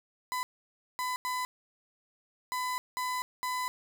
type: tone bursts at uneven times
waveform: 35% pulse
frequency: 1004 Hz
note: B5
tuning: 28 cents sharp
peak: -29 dBFS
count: 6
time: 0.32-0.43 / 0.99-1.16 / 1.25-1.45 / 2.52-2.78 / 2.97-3.22 / 3.43-3.68 s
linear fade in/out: 0 ms
effects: none